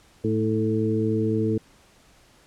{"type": "harmonic tone with a mistuned harmonic", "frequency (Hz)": 110, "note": "A2", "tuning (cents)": 0, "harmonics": [1, 2, 3, 4], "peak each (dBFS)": [-26, -26, -26, -26], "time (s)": [0.24, 1.58], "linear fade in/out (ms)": 5, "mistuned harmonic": 3, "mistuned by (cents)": -19, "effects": ["pink hiss -56 dBFS RMS until 2.46 s", "low-pass 10000 Hz 12 dB/octave"]}